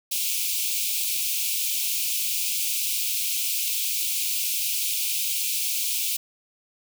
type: high-pass noise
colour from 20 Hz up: white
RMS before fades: -26 dBFS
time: 0.11-6.17 s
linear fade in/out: 10 ms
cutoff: 2300 Hz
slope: 96 dB/octave
effects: none